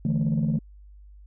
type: chord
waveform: sine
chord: D suspended second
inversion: none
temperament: equal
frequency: 146.83 / 164.81 / 220 Hz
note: D3 / E3 / A3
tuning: 0 / 0 / 0 cents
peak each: -24 dBFS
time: 0.05-0.59 s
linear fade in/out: 2 ms
effects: tanh soft clip ceiling -17 dBFS + added 50 Hz sine -45 dBFS peak until 1.26 s